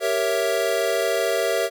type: chord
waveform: square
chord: G diminished seventh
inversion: none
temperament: equal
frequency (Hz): 392 / 466.2 / 554.4 / 659.3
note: G4 / Bb4 / Db5 / Fb5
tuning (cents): 0 / 0 / 0 / 0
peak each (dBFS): -28 / -26 / -27 / -25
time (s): 0-1.7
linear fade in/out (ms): 50
effects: none